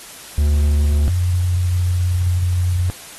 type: tone pair in turn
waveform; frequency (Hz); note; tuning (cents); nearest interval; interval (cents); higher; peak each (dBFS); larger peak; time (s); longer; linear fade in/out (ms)
triangle / sine; 73.42 / 89.36; D2 / F2; 0 / +40; minor third; 340; second; -10 / -14; first; 0.38-1.08 / 1.08-2.9; second; 0
effects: white hiss -37 dBFS RMS until 3.18 s + AAC 32 kbps